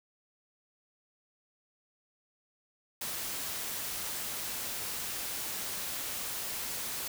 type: noise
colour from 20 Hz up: white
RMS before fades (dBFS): -37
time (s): 3.01-7.08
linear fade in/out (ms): 5
effects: none